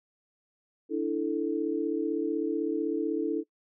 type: chord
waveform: sine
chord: D suspended second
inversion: none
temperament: equal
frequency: 293.7 / 329.6 / 440 Hz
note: D4 / E4 / A4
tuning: 0 / 0 / 0 cents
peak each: -31 / -30 / -31 dBFS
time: 0.89-3.44 s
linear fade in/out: 50 ms
effects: noise-tail reverb RT60 0.1 s tail -22 dB re dry